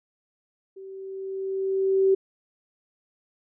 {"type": "tone with level ramp", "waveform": "sine", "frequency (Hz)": 385.1, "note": "G4", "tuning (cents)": -31, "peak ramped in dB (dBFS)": [-39, -15], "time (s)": [0.76, 2.15], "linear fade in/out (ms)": 10, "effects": []}